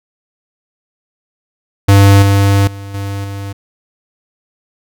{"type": "tone with level steps", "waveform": "square", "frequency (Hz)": 99.3, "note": "G2", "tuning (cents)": 23, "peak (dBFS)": [-4, -8, -26, -19, -22], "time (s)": [1.88, 3.53], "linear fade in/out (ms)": 10, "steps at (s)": [2.22, 2.67, 2.94, 3.24], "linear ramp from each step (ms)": 5, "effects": []}